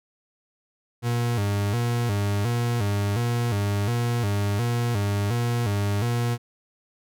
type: tone with vibrato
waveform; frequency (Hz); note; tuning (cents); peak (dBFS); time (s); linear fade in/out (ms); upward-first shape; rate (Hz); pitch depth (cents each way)
40% pulse; 110; A2; 0; -21; 1.02-6.38; 50; square; 1.4; 140
effects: none